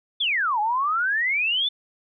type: exponential two-way sweep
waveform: sine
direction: down then up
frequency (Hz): 3581 to 820 to 3581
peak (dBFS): -20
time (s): 0.2-1.69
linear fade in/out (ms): 10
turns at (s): 0.6
effects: none